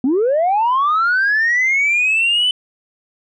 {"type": "linear sweep", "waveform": "sine", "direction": "up", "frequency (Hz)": [240, 3032], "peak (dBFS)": -11, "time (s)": [0.04, 2.51], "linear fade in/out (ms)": 2, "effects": ["tanh soft clip ceiling -10 dBFS"]}